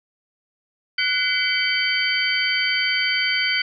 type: tone cluster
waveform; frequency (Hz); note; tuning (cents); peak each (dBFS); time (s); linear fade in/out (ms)
sine; 1480 / 2042 / 2291 / 3094 / 4603; F#6 / C7 / D7 / G7 / D8; 0 / -43 / -44 / -23 / -36; -25; 0.98-3.62; 5
effects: none